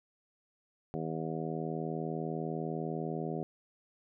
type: harmonic tone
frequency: 80 Hz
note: D#2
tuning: 49 cents sharp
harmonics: 2 / 3 / 4 / 5 / 6 / 7 / 8 / 9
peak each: -38 / -41 / -42 / -40 / -45 / -46 / -47 / -44 dBFS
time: 0.94-3.43 s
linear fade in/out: 0 ms
effects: none